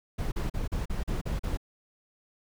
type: noise bursts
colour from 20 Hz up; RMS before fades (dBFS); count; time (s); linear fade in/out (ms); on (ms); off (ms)
brown; -30; 8; 0.18-1.573; 10; 140; 39
effects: none